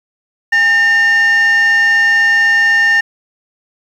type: tone with frequency modulation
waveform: sine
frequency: 1812 Hz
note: A#6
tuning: 50 cents flat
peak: -5 dBFS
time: 0.52-3.01 s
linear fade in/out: 10 ms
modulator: 996 Hz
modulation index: 0.31
effects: tanh soft clip ceiling -7 dBFS + 7-bit